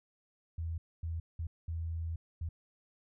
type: tone bursts at uneven times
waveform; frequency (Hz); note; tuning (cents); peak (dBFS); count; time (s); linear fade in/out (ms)
sine; 82.41; E2; 0; -34; 5; 0.58-0.78 / 1.03-1.2 / 1.39-1.47 / 1.68-2.16 / 2.41-2.49; 5
effects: none